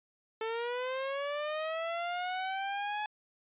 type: linear sweep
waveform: sawtooth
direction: up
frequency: 440 to 850 Hz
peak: -29 dBFS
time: 0.41-3.06 s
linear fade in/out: 2 ms
effects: resampled to 8000 Hz